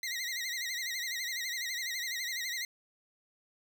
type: tone with vibrato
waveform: 20% pulse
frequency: 1989 Hz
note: B6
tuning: 12 cents sharp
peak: -29 dBFS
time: 0.03-2.65 s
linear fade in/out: 2 ms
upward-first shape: sine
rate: 12 Hz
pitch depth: 110 cents each way
effects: none